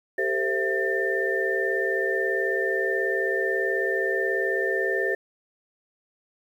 sine tone cluster, 391.4 / 449.9 / 526 / 666 / 1793 Hz, G4 / A4 / C5 / E5 / A6, -3 / +39 / +9 / +18 / +32 cents, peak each -27 / -31 / -30 / -34 / -26 dBFS, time 0.18-5.15 s, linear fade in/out 5 ms, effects 9-bit

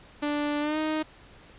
sawtooth tone with pitch glide, 293.7 to 310.8 Hz, D4 to D#4, 0 to -2 cents, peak -22 dBFS, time 0.22-1.03 s, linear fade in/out 10 ms, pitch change +98 cents, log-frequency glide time 0.6-0.78 s, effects pink hiss -52 dBFS RMS until 1.58 s + resampled to 8000 Hz

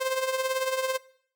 sawtooth tone with tremolo, 523.3 Hz, C5, in tune, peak -19 dBFS, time 0-0.98 s, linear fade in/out 20 ms, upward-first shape triangle, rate 18 Hz, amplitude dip 70%, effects noise-tail reverb RT60 0.6 s tail -21 dB re dry

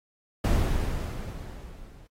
brown noise with level ramp, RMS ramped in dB -21 to -49 dBFS, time 0.44-2.07 s, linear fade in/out 5 ms, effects AAC 48 kbps

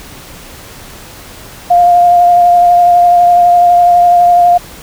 sine tone with vibrato, 703 Hz, F5, 11 cents sharp, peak -3 dBFS, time 1.7-4.58 s, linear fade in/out 10 ms, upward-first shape sine, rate 12 Hz, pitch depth 15 cents each way, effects pink hiss -32 dBFS RMS until 4.82 s

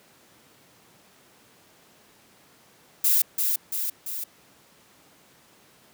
violet noise with echo, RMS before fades -20 dBFS, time 3.04-3.22 s, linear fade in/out 5 ms, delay 340 ms, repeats 3, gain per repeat -4 dB, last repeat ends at 4.24 s, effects pink hiss -56 dBFS RMS until 5.93 s + high-pass 150 Hz 12 dB/octave

